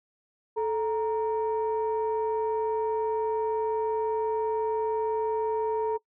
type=tone pair together; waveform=sine; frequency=437.1 / 934.8 Hz; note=A4 / A#5; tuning=-11 / +5 cents; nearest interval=octave + minor second; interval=1316 cents; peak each=-25 / -29 dBFS; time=0.56-5.98 s; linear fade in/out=20 ms; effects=noise-tail reverb RT60 0.1 s tail -23 dB re dry + tanh soft clip ceiling -19 dBFS